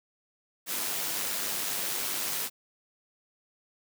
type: noise with amplitude modulation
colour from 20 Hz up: white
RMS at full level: -30 dBFS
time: 0.66-2.5 s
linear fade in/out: 50 ms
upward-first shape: sine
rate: 100 Hz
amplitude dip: 40%
effects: high-pass 150 Hz 12 dB/octave